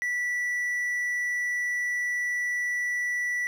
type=tone; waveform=triangle; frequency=1959 Hz; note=B6; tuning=15 cents flat; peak=-24 dBFS; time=0.02-3.47 s; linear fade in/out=0 ms; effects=none